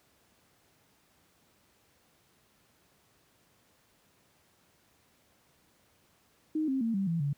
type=tone with pitch steps; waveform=sine; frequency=311.1 / 266.2 / 227.7 / 194.85 / 166.71 / 142.64 Hz; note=D#4 / C4 / A#3 / G3 / E3 / C#3; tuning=0 / +30 / -40 / -10 / +20 / +50 cents; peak=-27 dBFS; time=6.55-7.33 s; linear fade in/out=5 ms; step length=130 ms; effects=pink hiss -67 dBFS RMS until 7.37 s + high-pass 80 Hz 12 dB/octave